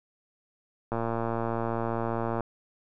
click train, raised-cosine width 1 ms, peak -16 dBFS, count 172, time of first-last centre 0.92-2.407 s, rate 115 Hz, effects none

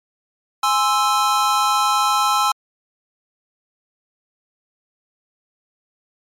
square chord, Ab augmented, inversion none, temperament equal, 830.6 / 1046.5 / 1318.5 Hz, Ab5 / C6 / E6, 0 / 0 / 0 cents, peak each -21 / -21 / -19 dBFS, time 0.63-2.52 s, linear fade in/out 5 ms, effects low-pass 11000 Hz 12 dB/octave + MP3 96 kbps

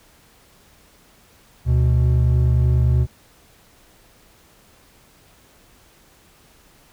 triangle tone pair together, 73.4 / 123.44 Hz, D2 / B2, 0 / 0 cents, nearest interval major sixth, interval 900 cents, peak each -14 dBFS, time 1.65-3.07 s, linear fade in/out 50 ms, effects tanh soft clip ceiling -4 dBFS + pink hiss -53 dBFS RMS until 6.92 s

